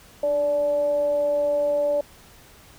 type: tone with frequency modulation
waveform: sine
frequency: 581 Hz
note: D5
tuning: 19 cents flat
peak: -19 dBFS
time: 0.23-2.01 s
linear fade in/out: 5 ms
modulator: 283 Hz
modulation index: 0.24
effects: pink hiss -50 dBFS RMS until 2.78 s